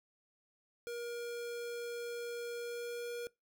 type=tone with pitch glide; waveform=square; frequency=474.5 to 477.2 Hz; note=A#4 to A#4; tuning=+31 to +41 cents; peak=-40 dBFS; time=0.87-3.27 s; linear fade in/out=0 ms; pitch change=+10 cents; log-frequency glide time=2.56-3.1 s; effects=noise-tail reverb RT60 0.2 s tail -22 dB re dry